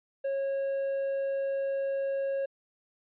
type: tone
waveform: triangle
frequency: 547 Hz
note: C#5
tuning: 23 cents flat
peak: -26 dBFS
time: 0.24-2.46 s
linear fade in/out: 10 ms
effects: resampled to 8000 Hz